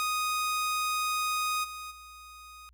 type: tone with level steps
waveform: sawtooth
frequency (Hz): 1244.5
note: D#6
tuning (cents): 0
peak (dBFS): -24 / -35 / -43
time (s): 0-2.69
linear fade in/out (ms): 0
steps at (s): 1.63 / 1.9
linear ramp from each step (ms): 20
effects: added 60 Hz sine -58 dBFS peak until 2.73 s